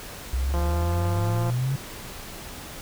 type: exponential sweep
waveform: sine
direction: up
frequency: 61.9 to 138.59 Hz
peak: -22 dBFS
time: 0.33-1.76 s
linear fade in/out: 5 ms
type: click train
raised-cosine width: 1 ms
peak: -18 dBFS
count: 167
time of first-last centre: 0.54-1.5 s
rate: 173 Hz
effects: pink hiss -39 dBFS RMS until 2.81 s